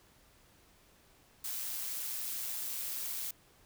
blue noise with amplitude modulation, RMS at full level -37 dBFS, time 1.44-3.31 s, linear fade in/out 5 ms, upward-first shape sine, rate 123 Hz, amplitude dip 30%, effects pink hiss -64 dBFS RMS until 3.65 s

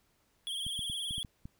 square tone with vibrato, 3266 Hz, G#7, 30 cents flat, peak -35 dBFS, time 0.47-1.23 s, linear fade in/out 0 ms, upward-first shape sine, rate 19 Hz, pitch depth 70 cents each way
clicks, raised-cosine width 5 ms, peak -31 dBFS, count 7, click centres 0.666 / 0.792 / 0.899 / 1.109 / 1.181 / 1.248 / 1.455 s
effects pink hiss -72 dBFS RMS until 1.59 s

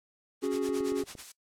white noise with tremolo, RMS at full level -40 dBFS, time 0.41-1.24 s, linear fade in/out 50 ms, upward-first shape sine, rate 9 Hz, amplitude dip 95%
triangle chord, C# suspended fourth, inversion none, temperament just, 277.2 / 369.6 / 415.8 Hz, C#4 / F#4 / G#4, 0 / -2 / +2 cents, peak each -30 dBFS, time 0.42-1.04 s, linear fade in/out 20 ms
click train, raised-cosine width 2 ms, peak -32 dBFS, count 5, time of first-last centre 0.69-1.152 s, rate 8.65 Hz
blue noise, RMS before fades -43 dBFS, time 1.19-1.32 s, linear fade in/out 5 ms
effects noise-tail reverb RT60 0.1 s tail -21 dB re dry + low-pass 9000 Hz 12 dB/octave

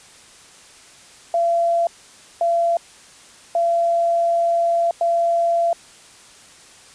sine tone bursts at uneven times, 680 Hz, F5, 46 cents flat, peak -15 dBFS, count 4, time 1.34-1.87 / 2.41-2.77 / 3.55-4.91 / 5.01-5.73 s, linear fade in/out 2 ms, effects white hiss -46 dBFS RMS until 6.94 s + resampled to 22050 Hz

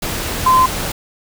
sine tone in noise, 1032 Hz, C6, 24 cents flat, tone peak -8 dBFS, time 0.46-0.66 s, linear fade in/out 5 ms, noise pink, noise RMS -22 dBFS, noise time 0.02-0.92 s, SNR +11 dB, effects none

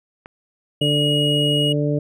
click, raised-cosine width 0.5 ms, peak -22 dBFS, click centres 0.259 s
harmonic tone, 146.9 Hz, D3, 1 cent sharp, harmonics 1 / 2 / 3 / 4, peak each -20 / -23 / -25 / -26 dBFS, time 0.81-1.99 s, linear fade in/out 5 ms
triangle tone, 2890 Hz, F#7, 41 cents flat, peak -18 dBFS, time 0.81-1.73 s, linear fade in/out 10 ms
effects none

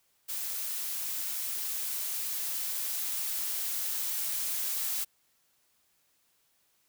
blue noise with level ramp, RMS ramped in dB -35 to -32 dBFS, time 0.28-5.05 s, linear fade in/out 20 ms, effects white hiss -71 dBFS RMS until 6.88 s

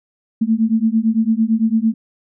sine beating tone pair, 218.8 / 227.7 Hz, A3 / A#3, -9 / -40 cents, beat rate 8.9 Hz, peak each -16 dBFS, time 0.41-1.94 s, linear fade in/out 10 ms, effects none

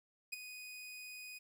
sawtooth tone with ADSR envelope, 2489 Hz, D#7, in tune, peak -33 dBFS, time 0.32-1.39 s, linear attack 13 ms, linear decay 15 ms, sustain -11 dB, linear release 16 ms, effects 12-bit

